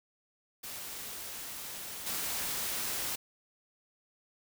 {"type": "noise with level steps", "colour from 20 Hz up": "white", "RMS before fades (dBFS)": [-42, -35], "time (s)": [0.63, 3.16], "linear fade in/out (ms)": 10, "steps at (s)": 2.06, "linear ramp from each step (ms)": 10, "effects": []}